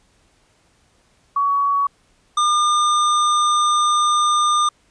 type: tone pair in turn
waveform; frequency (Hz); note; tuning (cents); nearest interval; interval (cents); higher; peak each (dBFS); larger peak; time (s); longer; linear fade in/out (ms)
sine / square; 1126 / 1206.9; C#6 / D6; +27 / +47; minor second; 120; second; -15; neither; 1.36-1.87 / 2.37-4.69; second; 5
effects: pink hiss -59 dBFS RMS until 4.9 s + resampled to 22050 Hz